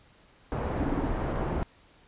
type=low-pass noise; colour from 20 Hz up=pink; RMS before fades=-30 dBFS; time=0.52-1.63 s; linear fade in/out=0 ms; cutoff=1000 Hz; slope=12 dB/octave
type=tone bursts; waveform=sine; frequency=281.5 Hz; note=C#4; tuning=27 cents sharp; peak=-26 dBFS; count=5; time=0.8-1.061 s; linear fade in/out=5 ms; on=33 ms; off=24 ms
effects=pink hiss -59 dBFS RMS until 2.07 s + resampled to 8000 Hz